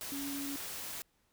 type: tone in noise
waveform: sine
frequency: 279.9 Hz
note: C#4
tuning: 17 cents sharp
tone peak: -38 dBFS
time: 0.12-0.56 s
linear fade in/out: 0 ms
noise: white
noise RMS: -42 dBFS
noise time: 0.01-1.02 s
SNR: +1 dB
effects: pink hiss -74 dBFS RMS until 1.32 s